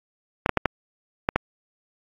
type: clicks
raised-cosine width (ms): 0.5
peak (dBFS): -4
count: 6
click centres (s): 0.461 / 0.493 / 0.573 / 0.657 / 1.289 / 1.36
effects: AAC 32 kbps